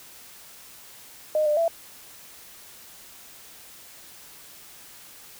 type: tone with pitch steps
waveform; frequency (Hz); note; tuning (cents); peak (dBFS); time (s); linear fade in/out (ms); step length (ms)
sine; 615 / 598 / 667; D#5 / D5 / E5; -20 / +31 / +20; -19; 1.35-1.68; 2; 110
effects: white hiss -47 dBFS RMS until 5.39 s